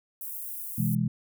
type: high-pass noise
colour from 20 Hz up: white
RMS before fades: -37 dBFS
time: 0.21-0.95 s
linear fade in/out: 2 ms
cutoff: 11000 Hz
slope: 24 dB/octave
type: chord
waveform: sine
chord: E major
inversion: second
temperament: equal with one note detuned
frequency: 126.58 / 164.81 / 207.7 Hz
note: B2 / E3 / G#3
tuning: +43 / 0 / 0 cents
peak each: -28 dBFS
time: 0.78-1.08 s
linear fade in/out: 5 ms
effects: none